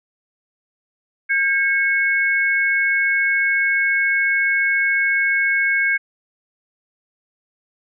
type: tone pair together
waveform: sine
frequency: 1607.1 / 2200 Hz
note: G6 / C#7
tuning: +43 / -14 cents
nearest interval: perfect fourth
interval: 543 cents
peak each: -18 dBFS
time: 1.29-5.98 s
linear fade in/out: 20 ms
effects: none